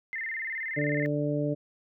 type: tone with vibrato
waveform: sine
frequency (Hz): 1936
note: B6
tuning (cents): -35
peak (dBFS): -31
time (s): 0.13-1.06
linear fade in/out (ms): 0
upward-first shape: square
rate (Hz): 19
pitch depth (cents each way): 120
type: harmonic tone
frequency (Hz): 146.9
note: D3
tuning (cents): +1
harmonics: 1 / 2 / 3 / 4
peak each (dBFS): -30 / -30 / -34 / -32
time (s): 0.76-1.55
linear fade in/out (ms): 20
effects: none